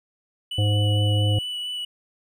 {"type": "tone with vibrato", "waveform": "triangle", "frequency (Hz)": 2960, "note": "F#7", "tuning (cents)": 0, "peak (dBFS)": -26, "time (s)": [0.51, 1.85], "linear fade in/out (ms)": 5, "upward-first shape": "sine", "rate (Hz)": 4.4, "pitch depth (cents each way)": 12}
{"type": "harmonic tone", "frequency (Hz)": 103.83, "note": "G#2", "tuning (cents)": 0, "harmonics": [1, 3, 5, 7], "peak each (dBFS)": [-18, -32, -31, -38], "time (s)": [0.58, 1.39], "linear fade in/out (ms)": 5}
{"effects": []}